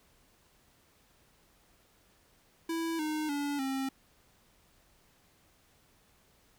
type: tone with pitch steps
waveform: square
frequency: 329.6 / 307.5 / 286.9 / 267.7 Hz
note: E4 / D#4 / D4 / C4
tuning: 0 / -20 / -40 / +40 cents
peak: -32 dBFS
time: 2.69-3.89 s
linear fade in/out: 5 ms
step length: 300 ms
effects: pink hiss -66 dBFS RMS until 6.58 s